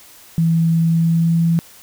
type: tone with pitch glide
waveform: sine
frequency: 164.81 to 166.82 Hz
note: E3 to E3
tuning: 0 to +21 cents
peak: -12 dBFS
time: 0.38-1.59 s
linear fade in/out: 0 ms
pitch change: +21 cents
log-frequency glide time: 0.85-1.44 s
effects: white hiss -44 dBFS RMS until 1.82 s